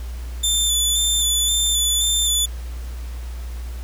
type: tone with vibrato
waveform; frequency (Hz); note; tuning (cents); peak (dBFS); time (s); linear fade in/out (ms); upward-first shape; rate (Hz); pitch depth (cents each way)
20% pulse; 3520; A7; 0; -11; 0.43-2.46; 10; square; 1.9; 23
effects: added 60 Hz sine -27 dBFS peak until 3.83 s + pink hiss -44 dBFS RMS until 3.83 s